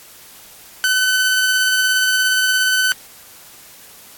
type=tone with tremolo; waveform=sawtooth; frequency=1514 Hz; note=F#6; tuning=39 cents sharp; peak=-9 dBFS; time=0.84-2.92 s; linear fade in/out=0 ms; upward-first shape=triangle; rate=17 Hz; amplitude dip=25%; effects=white hiss -42 dBFS RMS until 4.17 s + AAC 64 kbps